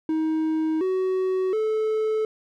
triangle tone with pitch steps, 316.1 / 374.6 / 435.3 Hz, D#4 / F#4 / A4, +27 / +21 / -19 cents, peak -19 dBFS, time 0.09-2.25 s, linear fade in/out 2 ms, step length 720 ms, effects none

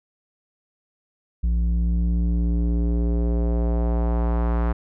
square tone with low-pass filter sweep, 58.27 Hz, A#1, in tune, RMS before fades -21 dBFS, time 1.43-4.73 s, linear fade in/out 10 ms, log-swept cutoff 120 to 1300 Hz, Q 1.4, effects none

